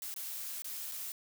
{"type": "noise with dropouts", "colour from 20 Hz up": "blue", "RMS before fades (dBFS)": -41, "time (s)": [0.02, 1.12], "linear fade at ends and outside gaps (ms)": 1, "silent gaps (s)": [[0.141, 0.162], [0.621, 0.644], [0.915, 0.919]], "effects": []}